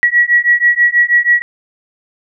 sine beating tone pair, 1921 / 1927.2 Hz, B6 / B6, -48 / -43 cents, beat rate 6.2 Hz, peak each -11 dBFS, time 0.03-1.42 s, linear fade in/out 0 ms, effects none

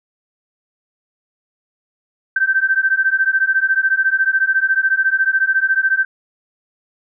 sine beating tone pair, 1548 / 1562 Hz, G6 / G6, -22 / -7 cents, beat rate 14 Hz, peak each -16 dBFS, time 2.36-6.05 s, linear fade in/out 5 ms, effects none

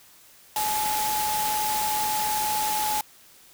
sine tone in noise, 852 Hz, G#5, 44 cents sharp, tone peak -25 dBFS, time 0.56-3.01 s, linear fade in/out 2 ms, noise white, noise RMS -29 dBFS, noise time 0.56-3.01 s, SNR +1 dB, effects white hiss -53 dBFS RMS until 3.53 s

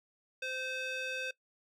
square tone with band-pass filter, 517 Hz, C5, 21 cents flat, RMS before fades -38 dBFS, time 0.42-1.31 s, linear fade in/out 5 ms, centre 2500 Hz, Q 1.6, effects noise-tail reverb RT60 0.1 s tail -20 dB re dry

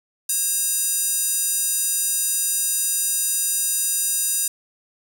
square tone with high-pass filter, 542 Hz, C#5, 39 cents flat, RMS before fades -22 dBFS, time 0.29-4.48 s, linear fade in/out 5 ms, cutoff 8100 Hz, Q 2.2, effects none

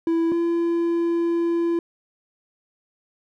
triangle tone pair in turn, 331.2 / 338.7 Hz, E4 / E4, +8 / +47 cents, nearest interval unison, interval 39 cents, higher second, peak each -16 / -17 dBFS, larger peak first, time 0.07-0.32 / 0.32-1.79 s, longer second, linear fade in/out 2 ms, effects none

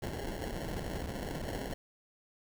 pink noise with sample-and-hold, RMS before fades -38 dBFS, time 0.02-1.74 s, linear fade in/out 5 ms, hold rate 1225 Hz, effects none

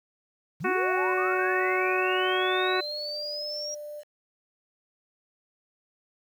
sine linear sweep, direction up, 123.2 to 5700 Hz, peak -32 dBFS, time 0.6-3.75 s, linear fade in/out 10 ms
harmonic tone, 370 Hz, F#4, in tune, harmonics 1 / 2 / 3 / 4 / 5 / 6 / 7, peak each -27 / -32 / -31 / -31 / -34 / -38 / -35 dBFS, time 0.64-2.81 s, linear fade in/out 10 ms
sine tone with pitch glide, 576 to 594.2 Hz, D5 to D5, -34 to +20 cents, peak -36 dBFS, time 0.95-4.04 s, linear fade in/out 50 ms, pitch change +54 cents, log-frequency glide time 1.92-2.64 s
effects 9-bit

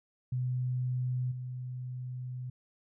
sine tone with level steps, 126.1 Hz, B2, 36 cents sharp, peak -29 / -36 dBFS, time 0.32-2.5 s, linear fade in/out 5 ms, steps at 1.31 s, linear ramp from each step 10 ms, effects none

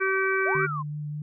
harmonic tone, 384 Hz, G4, 36 cents flat, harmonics 1 / 3 / 4 / 5 / 6, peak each -26 / -30 / -26 / -36 / -30 dBFS, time 0-0.67 s, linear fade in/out 20 ms
sine linear two-way sweep, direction up then down, 523.3 to 1480 to 992 Hz, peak -29 dBFS, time 0.45-0.83 s, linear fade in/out 20 ms, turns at 0.65 s
sine tone with vibrato, 149 Hz, D3, 25 cents sharp, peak -30 dBFS, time 0.55-1.22 s, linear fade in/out 2 ms, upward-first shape sine, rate 5.2 Hz, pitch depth 11 cents each way
effects none

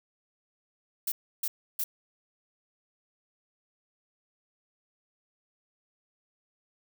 violet noise bursts, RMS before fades -30 dBFS, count 3, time 1.07-1.84 s, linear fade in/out 5 ms, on 50 ms, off 310 ms, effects none

